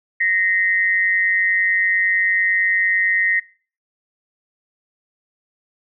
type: tone pair together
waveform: sine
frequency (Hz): 1859.9 / 2051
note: A#6 / C7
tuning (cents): -4 / -35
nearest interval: major second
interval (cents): 169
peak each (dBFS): -17 / -19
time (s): 0.2-3.4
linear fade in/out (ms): 10
effects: noise-tail reverb RT60 0.4 s tail -20 dB re dry